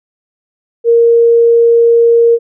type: tone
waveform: sine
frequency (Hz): 466.2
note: A#4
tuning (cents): 0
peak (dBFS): -4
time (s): 0.84-2.39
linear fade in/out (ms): 50
effects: none